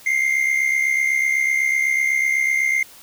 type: tone pair together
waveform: triangle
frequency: 2093 / 2161 Hz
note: C7 / C#7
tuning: 0 / -45 cents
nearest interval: minor second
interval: 55 cents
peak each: -16 / -21 dBFS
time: 0.06-2.83 s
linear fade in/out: 5 ms
effects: white hiss -45 dBFS RMS until 3.02 s